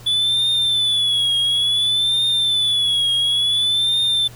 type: tone with vibrato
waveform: triangle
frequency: 3450 Hz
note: A7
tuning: 35 cents flat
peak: -14 dBFS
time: 0.06-4.28 s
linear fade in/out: 10 ms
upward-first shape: triangle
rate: 0.57 Hz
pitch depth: 96 cents each way
effects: added 120 Hz sine -40 dBFS peak until 4.35 s + pink hiss -44 dBFS RMS until 4.35 s